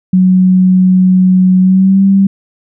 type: tone with pitch glide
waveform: sine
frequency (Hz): 185 to 195.21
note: F#3 to G3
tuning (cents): 0 to -7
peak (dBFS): -4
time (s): 0.13-2.27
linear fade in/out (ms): 5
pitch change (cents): +93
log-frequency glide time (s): 1.6-2.03
effects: none